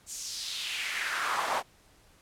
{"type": "noise with high-pass filter sweep", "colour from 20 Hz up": "brown", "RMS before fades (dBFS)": -33, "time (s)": [0.06, 1.63], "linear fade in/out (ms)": 50, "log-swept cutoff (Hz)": [7500, 740], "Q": 2.7, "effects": ["pink hiss -61 dBFS RMS until 2.21 s", "low-pass 12000 Hz 12 dB/octave"]}